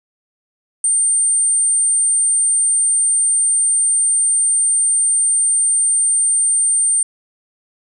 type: tone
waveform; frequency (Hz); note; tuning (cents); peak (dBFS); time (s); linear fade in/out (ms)
sine; 8870; C#9; 0; -12; 0.84-7.03; 2
effects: none